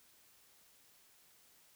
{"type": "silence", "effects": ["white hiss -66 dBFS RMS until 1.75 s"]}